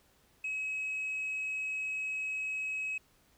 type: tone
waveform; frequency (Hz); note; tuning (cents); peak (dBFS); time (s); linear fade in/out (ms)
sine; 2558; D#7; +47; -31; 0.44-2.98; 5
effects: tanh soft clip ceiling -31 dBFS + pink hiss -67 dBFS RMS until 3.37 s